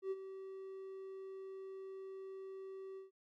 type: tone with ADSR envelope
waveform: triangle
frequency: 384.1 Hz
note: G4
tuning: 35 cents flat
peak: -32 dBFS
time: 0.02-3.11 s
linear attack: 91 ms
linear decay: 36 ms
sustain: -12 dB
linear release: 140 ms
effects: tanh soft clip ceiling -29 dBFS